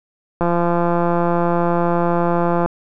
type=click train; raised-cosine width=1 ms; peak=-5 dBFS; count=388; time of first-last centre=0.41-2.66 s; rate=172 Hz; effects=none